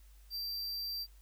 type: tone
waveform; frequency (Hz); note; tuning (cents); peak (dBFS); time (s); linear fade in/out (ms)
square; 4699; D8; 0; -37; 0.3-1.07; 50
effects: added 50 Hz sine -55 dBFS peak until 1.21 s + white hiss -68 dBFS RMS until 1.21 s